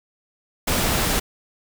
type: noise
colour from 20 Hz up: pink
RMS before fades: -21 dBFS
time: 0.67-1.2 s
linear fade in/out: 10 ms
effects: none